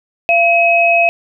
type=tone pair together; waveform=sine; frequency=683.2 / 2552 Hz; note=F5 / D#7; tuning=-38 / +43 cents; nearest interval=octave + major seventh; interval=2281 cents; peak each=-11 dBFS; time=0.29-1.09 s; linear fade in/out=0 ms; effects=none